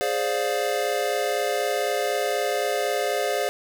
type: chord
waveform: square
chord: D half-diminished seventh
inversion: second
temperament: equal with one note detuned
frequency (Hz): 415.3 / 523.3 / 587.3 / 704.9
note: Ab4 / C5 / D5 / F5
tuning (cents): 0 / 0 / 0 / +16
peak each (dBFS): -29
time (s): 0.01-3.49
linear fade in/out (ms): 0
effects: 8-bit